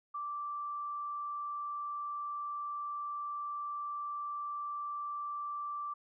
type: tone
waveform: sine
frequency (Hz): 1170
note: D6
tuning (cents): -7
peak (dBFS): -36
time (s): 0.14-5.94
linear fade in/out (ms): 10
effects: none